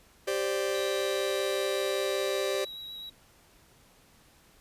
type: chord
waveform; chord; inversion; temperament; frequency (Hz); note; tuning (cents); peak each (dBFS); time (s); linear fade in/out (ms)
45% pulse; G suspended fourth; none; just; 392 / 522.7 / 588; G4 / C5 / D5; 0 / -2 / +2; -31 / -33 / -33; 0.27-2.65; 10
type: tone with vibrato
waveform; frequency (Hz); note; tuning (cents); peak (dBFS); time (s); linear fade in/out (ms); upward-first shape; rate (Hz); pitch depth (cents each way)
triangle; 3864; B7; -39; -38; 0.74-3.1; 10; sine; 7.9; 16
effects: pink hiss -60 dBFS RMS until 4.6 s + resampled to 32000 Hz